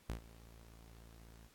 sawtooth tone with ADSR envelope, 56.4 Hz, A1, 44 cents sharp, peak -33 dBFS, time 0.09-1.5 s, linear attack 8 ms, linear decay 100 ms, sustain -19 dB, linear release 53 ms, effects pink hiss -67 dBFS RMS until 1.54 s + AAC 64 kbps

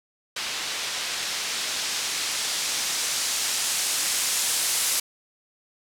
blue noise with low-pass filter sweep, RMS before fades -27 dBFS, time 0.36-5 s, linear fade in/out 5 ms, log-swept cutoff 3900 to 9300 Hz, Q 0.76, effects none

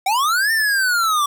square linear two-way sweep, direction up then down, 737 to 1824 to 1137 Hz, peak -16 dBFS, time 0.06-1.26 s, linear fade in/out 5 ms, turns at 0.52 s, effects 9-bit

